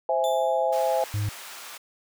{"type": "chord", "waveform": "sine", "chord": "C augmented", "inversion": "none", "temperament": "equal", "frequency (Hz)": [523.3, 659.3, 830.6], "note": ["C5", "E5", "G#5"], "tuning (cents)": [0, 0, 0], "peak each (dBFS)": [-25, -25, -26], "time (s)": [0.09, 1.04], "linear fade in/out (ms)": 2}
{"type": "tone with exponential decay", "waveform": "sawtooth", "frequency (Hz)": 3520, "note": "A7", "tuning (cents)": 0, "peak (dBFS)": -30, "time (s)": [0.24, 0.89], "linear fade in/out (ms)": 0, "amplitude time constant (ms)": 140}
{"type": "high-pass noise", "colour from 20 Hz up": "pink", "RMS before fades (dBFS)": -41, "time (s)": [0.72, 1.78], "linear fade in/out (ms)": 10, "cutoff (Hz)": 920, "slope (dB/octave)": 12}
{"type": "tone", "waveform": "triangle", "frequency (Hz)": 103.83, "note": "G#2", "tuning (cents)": 0, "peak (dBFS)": -22, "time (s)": [1.14, 1.29], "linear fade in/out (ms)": 0}
{"effects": []}